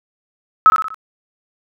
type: tone with echo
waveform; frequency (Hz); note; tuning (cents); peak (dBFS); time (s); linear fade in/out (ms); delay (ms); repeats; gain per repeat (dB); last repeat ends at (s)
sine; 1292; E6; -35; -4; 0.66-0.7; 0; 61; 4; -6; 0.944
effects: none